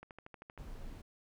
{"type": "click train", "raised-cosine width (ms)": 0.5, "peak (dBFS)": -34, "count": 8, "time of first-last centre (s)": [0.03, 0.577], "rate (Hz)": 12.8}
{"type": "noise", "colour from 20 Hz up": "brown", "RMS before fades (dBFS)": -46, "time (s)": [0.58, 1.02], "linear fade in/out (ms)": 10}
{"effects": []}